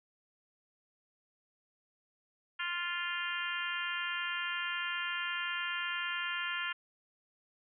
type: harmonic tone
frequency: 349.2 Hz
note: F4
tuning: in tune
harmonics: 3 / 4 / 5 / 6 / 7 / 8 / 9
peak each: -43 / -39 / -39 / -44 / -44 / -41 / -44 dBFS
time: 2.59-6.73 s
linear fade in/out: 10 ms
effects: none